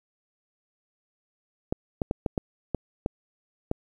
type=clicks; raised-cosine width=2 ms; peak=-12 dBFS; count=8; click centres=1.725 / 2.018 / 2.111 / 2.262 / 2.378 / 2.747 / 3.061 / 3.714 s; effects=9-bit